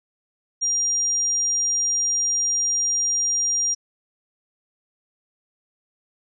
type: tone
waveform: sine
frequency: 5700 Hz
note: F8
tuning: 34 cents sharp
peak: -19 dBFS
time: 0.61-3.75 s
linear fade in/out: 20 ms
effects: none